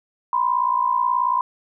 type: tone pair together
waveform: sine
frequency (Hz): 976.5 / 1035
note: B5 / C6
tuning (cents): -20 / -19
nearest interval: minor second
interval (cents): 101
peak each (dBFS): -20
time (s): 0.33-1.41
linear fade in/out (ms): 2
effects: none

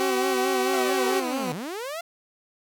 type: tone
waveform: sawtooth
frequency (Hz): 379.5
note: F#4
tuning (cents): +44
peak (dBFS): -19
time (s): 0-1.2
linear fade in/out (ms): 5
type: tone with vibrato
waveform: 15% pulse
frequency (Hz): 260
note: C4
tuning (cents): -11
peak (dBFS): -21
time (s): 0-1.52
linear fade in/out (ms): 0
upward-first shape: sine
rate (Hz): 4.5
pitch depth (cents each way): 82
type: linear two-way sweep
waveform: sawtooth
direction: down then up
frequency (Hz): 698.5 to 142.6 to 698.5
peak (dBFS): -27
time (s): 0.73-2.01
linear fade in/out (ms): 5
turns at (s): 1.53
effects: none

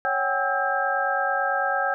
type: tone cluster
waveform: sine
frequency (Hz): 555 / 759 / 808 / 1305 / 1599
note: C#5 / F#5 / G#5 / E6 / G6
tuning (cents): +2 / +44 / -48 / -18 / +34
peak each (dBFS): -29 / -27 / -29 / -28 / -26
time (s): 0.05-1.94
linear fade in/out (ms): 0
effects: none

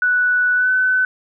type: tone with pitch glide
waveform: sine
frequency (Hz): 1480 to 1510.2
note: F#6 to F#6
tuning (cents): 0 to +35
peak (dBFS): -13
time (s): 0.02-1.05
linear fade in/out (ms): 2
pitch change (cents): +35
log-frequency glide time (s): 0.55-0.7
effects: none

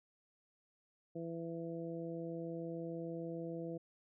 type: harmonic tone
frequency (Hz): 166.7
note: E3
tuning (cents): +20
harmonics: 1 / 2 / 3 / 4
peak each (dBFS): -45 / -44 / -45 / -52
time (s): 1.15-3.78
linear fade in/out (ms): 10
effects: none

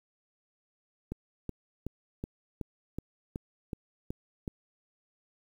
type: click train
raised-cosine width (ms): 3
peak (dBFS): -22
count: 10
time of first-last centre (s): 1.12-4.478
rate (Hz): 2.68
effects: 9-bit

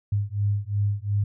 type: beating tone pair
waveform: sine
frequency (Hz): 100.8 / 103.6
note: G2 / G#2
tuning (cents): +49 / -4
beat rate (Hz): 2.8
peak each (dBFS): -25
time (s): 0.12-1.24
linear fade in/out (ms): 5
effects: none

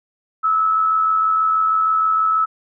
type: tone with amplitude modulation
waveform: sine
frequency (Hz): 1299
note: E6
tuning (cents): -26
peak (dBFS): -12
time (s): 0.43-2.46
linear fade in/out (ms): 20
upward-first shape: sine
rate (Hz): 86.3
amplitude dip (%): 40
effects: none

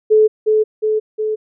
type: tone with echo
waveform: sine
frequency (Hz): 431.6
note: A4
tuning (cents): -33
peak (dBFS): -7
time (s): 0.1-0.28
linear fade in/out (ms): 20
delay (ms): 360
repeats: 3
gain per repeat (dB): -3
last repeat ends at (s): 1.36
effects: none

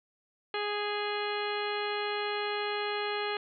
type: harmonic tone with a mistuned harmonic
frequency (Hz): 414.5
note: G#4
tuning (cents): -3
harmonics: 1 / 2 / 3 / 4 / 5 / 6 / 7 / 8 / 10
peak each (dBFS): -34 / -37 / -39 / -40 / -41 / -42 / -42 / -43 / -44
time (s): 0.54-3.37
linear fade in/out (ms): 2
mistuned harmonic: 8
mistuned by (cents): +18
effects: none

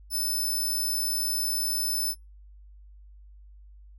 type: tone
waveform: 5% pulse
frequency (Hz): 5274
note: E8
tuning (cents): 0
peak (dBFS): -20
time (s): 0.1-2.15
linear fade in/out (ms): 50
effects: noise-tail reverb RT60 0.2 s tail -23 dB re dry + added 50 Hz sine -47 dBFS peak until 3.98 s

